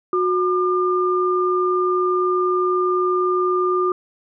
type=tone pair together; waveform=sine; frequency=364.7 / 1202 Hz; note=F#4 / D6; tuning=-25 / +40 cents; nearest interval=octave + major sixth; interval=2065 cents; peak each=-18 / -20 dBFS; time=0.13-3.92 s; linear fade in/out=2 ms; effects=none